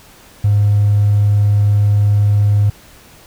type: tone with hard clipping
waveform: triangle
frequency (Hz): 102.9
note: G#2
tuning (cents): -16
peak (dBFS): -9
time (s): 0.44-2.7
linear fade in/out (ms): 5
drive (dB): 3
effects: pink hiss -43 dBFS RMS until 3.26 s